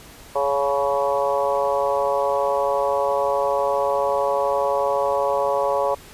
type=harmonic tone with a mistuned harmonic; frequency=140 Hz; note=C#3; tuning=18 cents sharp; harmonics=3 / 4 / 5 / 6 / 7 / 8; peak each=-27 / -21 / -28 / -27 / -26 / -29 dBFS; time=0.35-5.95 s; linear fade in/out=10 ms; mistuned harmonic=6; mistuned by=+24 cents; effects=pink hiss -44 dBFS RMS until 6.13 s + resampled to 32000 Hz